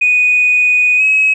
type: tone with pitch glide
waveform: sine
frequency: 2481 to 2557 Hz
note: D#7 to D#7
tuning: -6 to +47 cents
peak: -7 dBFS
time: 0.01-1.34 s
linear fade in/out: 10 ms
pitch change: +53 cents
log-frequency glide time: 0.97-1.02 s
effects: tanh soft clip ceiling -3 dBFS